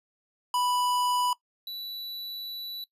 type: tone pair in turn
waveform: square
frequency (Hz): 987.8 / 3951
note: B5 / B7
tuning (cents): 0 / 0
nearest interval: 2 octaves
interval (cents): 2400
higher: second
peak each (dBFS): -25 / -35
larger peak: first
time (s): 0.54-1.33 / 1.67-2.84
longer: second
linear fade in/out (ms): 2
effects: noise-tail reverb RT60 0.1 s tail -20 dB re dry + resampled to 32000 Hz